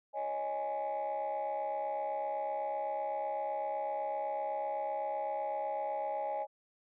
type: chord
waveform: sine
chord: C# suspended second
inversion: none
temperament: equal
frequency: 554.4 / 622.3 / 830.6 Hz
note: C#5 / D#5 / G#5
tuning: 0 / 0 / 0 cents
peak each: -38 / -37 / -34 dBFS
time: 0.13-6.47 s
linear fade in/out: 50 ms
effects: tanh soft clip ceiling -29 dBFS